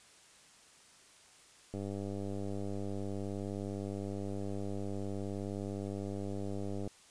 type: click train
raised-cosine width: 2 ms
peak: -27 dBFS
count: 512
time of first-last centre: 1.74-6.876 s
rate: 99.5 Hz
effects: white hiss -60 dBFS RMS until 7.1 s + resampled to 22050 Hz